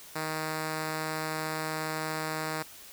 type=tone; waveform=5% pulse; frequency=156.9 Hz; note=D#3; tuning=15 cents sharp; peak=-20 dBFS; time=0.15-2.63 s; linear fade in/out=10 ms; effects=white hiss -49 dBFS RMS until 2.92 s